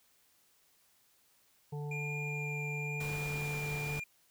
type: harmonic tone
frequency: 146.83 Hz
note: D3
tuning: in tune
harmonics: 1 / 3 / 5 / 6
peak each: -37 / -45 / -54 / -51 dBFS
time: 1.72-4 s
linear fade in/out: 10 ms
type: tone with vibrato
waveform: triangle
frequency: 2399 Hz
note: D7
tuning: 36 cents sharp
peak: -37 dBFS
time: 1.91-4.04 s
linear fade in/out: 5 ms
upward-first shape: triangle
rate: 1 Hz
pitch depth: 9 cents each way
type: noise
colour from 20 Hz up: pink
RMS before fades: -45 dBFS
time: 3-4 s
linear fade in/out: 5 ms
effects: white hiss -69 dBFS RMS until 4.3 s